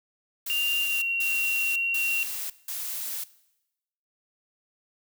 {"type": "noise bursts", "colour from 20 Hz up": "blue", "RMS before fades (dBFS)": -33, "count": 4, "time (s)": [0.46, 3.24], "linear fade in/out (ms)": 5, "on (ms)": 560, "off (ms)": 180}
{"type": "tone with pitch glide", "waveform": "sine", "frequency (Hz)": [2789, 2746], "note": ["F7", "F7"], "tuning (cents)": [-3, -30], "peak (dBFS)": -24, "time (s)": [0.5, 2.23], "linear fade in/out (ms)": 0, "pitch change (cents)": -27, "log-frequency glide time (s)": [0.81, 1.06]}
{"effects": ["noise-tail reverb RT60 0.9 s tail -19 dB re dry"]}